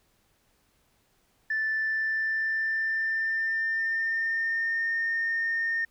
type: tone with pitch glide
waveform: sine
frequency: 1759 to 1826.3 Hz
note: A6 to A#6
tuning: -1 to -36 cents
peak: -24 dBFS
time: 1.5-5.85 s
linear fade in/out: 5 ms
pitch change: +65 cents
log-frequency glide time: 1.67-4.92 s
effects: tanh soft clip ceiling -21 dBFS + pink hiss -68 dBFS RMS until 5.9 s